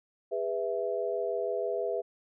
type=chord; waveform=sine; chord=E major; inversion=first; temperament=equal with one note detuned; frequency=407.7 / 493.9 / 659.3 Hz; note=G#4 / B4 / E5; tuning=-32 / 0 / 0 cents; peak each=-33 dBFS; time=0.31-2.02 s; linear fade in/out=20 ms; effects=none